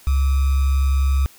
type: tone with sample-and-hold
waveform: sine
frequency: 68 Hz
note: C#2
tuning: 33 cents flat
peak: -14 dBFS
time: 0.07-1.26 s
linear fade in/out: 0 ms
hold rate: 1225 Hz
effects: white hiss -48 dBFS RMS until 1.38 s